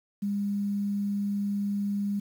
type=tone; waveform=sine; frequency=202.2 Hz; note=G#3; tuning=46 cents flat; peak=-26 dBFS; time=0.22-2.2 s; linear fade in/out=10 ms; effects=9-bit